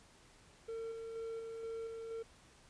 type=tone with tremolo; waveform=triangle; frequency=453.6 Hz; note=A#4; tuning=47 cents flat; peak=-38 dBFS; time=0.68-2.23 s; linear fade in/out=10 ms; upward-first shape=square; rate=2.1 Hz; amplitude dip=30%; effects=pink hiss -63 dBFS RMS until 2.69 s + resampled to 22050 Hz